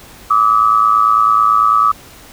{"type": "tone pair together", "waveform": "sine", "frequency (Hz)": [1163, 1272.1], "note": ["D6", "D#6"], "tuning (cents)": [-17, 38], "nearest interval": "major second", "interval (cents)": 155, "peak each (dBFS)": -11, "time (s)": [0.3, 1.92], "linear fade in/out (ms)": 10, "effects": ["pink hiss -39 dBFS RMS until 2.32 s"]}